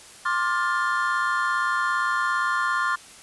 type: chord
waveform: triangle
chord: D minor seventh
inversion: third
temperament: just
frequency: 1057.2 / 1174.7 / 1409.6 / 1762 Hz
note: C6 / D6 / F6 / A6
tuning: +18 / 0 / +16 / +2 cents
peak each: -24 / -27 / -24 / -27 dBFS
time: 0.25-2.96 s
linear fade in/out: 10 ms
effects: white hiss -46 dBFS RMS until 3.22 s + resampled to 24000 Hz